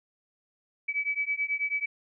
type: beating tone pair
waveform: sine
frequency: 2286 / 2295.2 Hz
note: D7 / D7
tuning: -47 / -40 cents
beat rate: 9.2 Hz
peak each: -30 dBFS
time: 0.88-1.86 s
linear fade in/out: 10 ms
effects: none